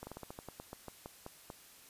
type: slowing click train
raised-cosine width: 1 ms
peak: -30 dBFS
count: 14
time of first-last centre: 0.03-1.501 s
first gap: 40 ms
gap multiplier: 1.16
effects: white hiss -58 dBFS RMS until 1.89 s + resampled to 32000 Hz